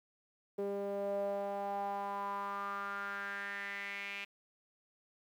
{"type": "tone with band-pass filter sweep", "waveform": "sawtooth", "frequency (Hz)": 200, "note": "G3", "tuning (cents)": 35, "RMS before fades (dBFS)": -39, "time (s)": [0.58, 4.25], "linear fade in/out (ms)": 10, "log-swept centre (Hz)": [450, 2500], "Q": 5.4, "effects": ["11-bit"]}